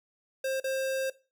square tone with dropouts, 531 Hz, C5, 25 cents sharp, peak -29 dBFS, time 0.44-1.1 s, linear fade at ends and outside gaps 5 ms, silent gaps 0.601-0.641 s, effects noise-tail reverb RT60 0.3 s tail -18 dB re dry

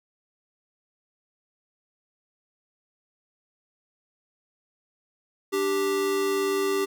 square tone pair together, 294.1 / 392 Hz, D4 / G4, +3 / 0 cents, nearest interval perfect fourth, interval 497 cents, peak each -33 / -24 dBFS, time 5.52-6.86 s, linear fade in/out 20 ms, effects none

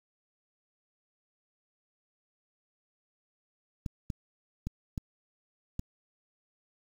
clicks, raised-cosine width 5 ms, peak -21 dBFS, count 5, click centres 3.862 / 4.102 / 4.67 / 4.978 / 5.794 s, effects 8-bit

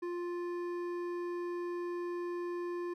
sine tone with hard clipping, 350 Hz, F4, 4 cents sharp, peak -37 dBFS, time 0.02-2.94 s, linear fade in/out 10 ms, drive 10 dB, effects none

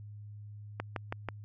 click train, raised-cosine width 0.5 ms, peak -19 dBFS, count 4, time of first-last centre 0.8-1.287 s, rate 6.16 Hz, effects added 104 Hz sine -44 dBFS peak until 1.44 s

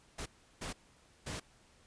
pink noise bursts at uneven times, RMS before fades -41 dBFS, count 3, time 0.18-0.26 / 0.61-0.73 / 1.26-1.4 s, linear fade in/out 10 ms, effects pink hiss -65 dBFS RMS until 1.86 s + resampled to 22050 Hz

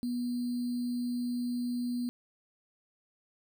sine tone with sample-and-hold, 243.8 Hz, B3, 22 cents flat, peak -30 dBFS, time 0.03-2.09 s, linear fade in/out 0 ms, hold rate 4410 Hz, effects none

